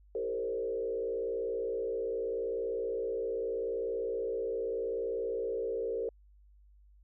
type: tone with frequency modulation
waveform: sine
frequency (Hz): 457.7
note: A#4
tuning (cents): -32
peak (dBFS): -31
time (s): 0.15-6.09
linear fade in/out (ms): 2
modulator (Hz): 60.8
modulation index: 1.1
effects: added 50 Hz sine -57 dBFS peak until 7.03 s